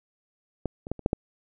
clicks, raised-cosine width 2 ms, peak -14 / -24 / -14 / -27 / -8 / -10 dBFS, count 6, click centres 0.657 / 0.869 / 0.916 / 0.993 / 1.061 / 1.131 s, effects none

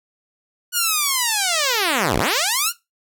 5% pulse linear two-way sweep, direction down then up, 1470 to 42.64 to 1470 Hz, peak -6 dBFS, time 0.72-2.73 s, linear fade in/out 50 ms, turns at 2.18 s, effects noise-tail reverb RT60 0.2 s tail -18 dB re dry

